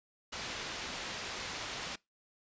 white low-pass noise, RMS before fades -41 dBFS, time 0.32-1.96 s, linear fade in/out 10 ms, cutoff 4500 Hz, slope 12 dB/octave, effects noise-tail reverb RT60 0.2 s tail -23 dB re dry + resampled to 16000 Hz

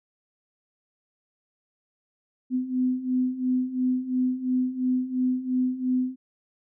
sine beating tone pair, 252.3 / 255.2 Hz, B3 / C4, +37 / -43 cents, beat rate 2.9 Hz, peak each -28 / -24 dBFS, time 2.5-6.16 s, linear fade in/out 50 ms, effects none

